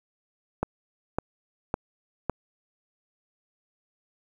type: click train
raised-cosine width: 1 ms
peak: -11 dBFS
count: 4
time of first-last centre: 0.63-2.297 s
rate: 1.8 Hz
effects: 8-bit